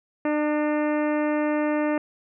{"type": "harmonic tone with a mistuned harmonic", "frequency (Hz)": 300, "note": "D4", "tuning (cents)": 37, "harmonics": [1, 2, 3, 4, 5, 6, 7, 8, 9], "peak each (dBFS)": [-23, -26, -33, -36, -39, -36, -40, -43, -45], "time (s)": [0.25, 1.98], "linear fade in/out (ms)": 2, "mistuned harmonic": 5, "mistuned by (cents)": -27, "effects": []}